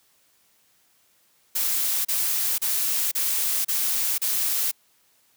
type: noise bursts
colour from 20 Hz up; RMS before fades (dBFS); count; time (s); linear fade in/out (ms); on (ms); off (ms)
blue; -24; 6; 1.55-4.715; 10; 500; 33
effects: white hiss -63 dBFS RMS until 5.36 s + high-pass 60 Hz 12 dB/octave